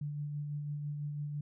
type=tone with tremolo; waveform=sine; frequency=146.83 Hz; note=D3; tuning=in tune; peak=-34 dBFS; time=0.01-1.41 s; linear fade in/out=5 ms; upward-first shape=sine; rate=6 Hz; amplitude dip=30%; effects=none